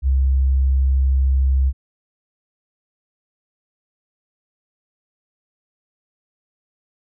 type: tone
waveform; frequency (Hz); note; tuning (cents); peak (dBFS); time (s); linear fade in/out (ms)
sine; 66.5; C2; +29; -13; 0.02-1.73; 50
effects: none